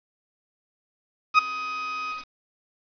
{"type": "tone with ADSR envelope", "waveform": "30% pulse", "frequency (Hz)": 1255, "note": "D#6", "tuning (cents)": 15, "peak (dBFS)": -8, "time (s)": [1.34, 2.26], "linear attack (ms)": 44, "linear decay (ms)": 10, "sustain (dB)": -18, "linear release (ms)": 150, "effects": ["resampled to 11025 Hz", "7-bit"]}